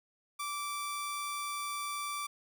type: tone pair together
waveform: sawtooth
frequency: 1167 / 4668 Hz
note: D6 / D8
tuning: -11 / -11 cents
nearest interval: 2 octaves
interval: 2400 cents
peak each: -32 / -39 dBFS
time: 0.39-2.27 s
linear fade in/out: 10 ms
effects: none